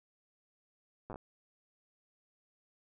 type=slowing click train; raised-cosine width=1 ms; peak=-30 dBFS; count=6; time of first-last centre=1.1-1.158 s; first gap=8 ms; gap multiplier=1.19; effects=none